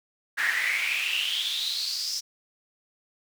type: noise with high-pass filter sweep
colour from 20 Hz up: brown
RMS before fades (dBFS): -28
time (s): 0.37-2.21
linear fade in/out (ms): 20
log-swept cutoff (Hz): 1700 to 5500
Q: 8.5
effects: none